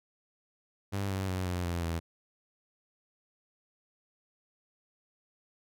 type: tone with pitch steps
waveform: sawtooth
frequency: 99.3 / 95.86 / 92.54 / 89.34 / 86.25 / 83.26 Hz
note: G2 / G2 / F#2 / F2 / F2 / E2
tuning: +23 / -38 / +1 / +40 / -21 / +18 cents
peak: -27 dBFS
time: 0.92-2 s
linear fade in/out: 20 ms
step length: 180 ms
effects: none